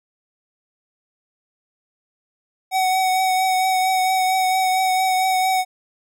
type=tone with vibrato; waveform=square; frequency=750 Hz; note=F#5; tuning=23 cents sharp; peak=-17 dBFS; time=2.71-5.65 s; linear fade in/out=50 ms; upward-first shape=triangle; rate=4.4 Hz; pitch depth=23 cents each way; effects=none